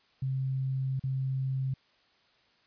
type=tone with dropouts; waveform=sine; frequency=132.7 Hz; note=C3; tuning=25 cents sharp; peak=-28 dBFS; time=0.22-1.74 s; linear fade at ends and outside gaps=5 ms; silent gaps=0.996-1.037 s; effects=white hiss -66 dBFS RMS until 2.66 s + resampled to 11025 Hz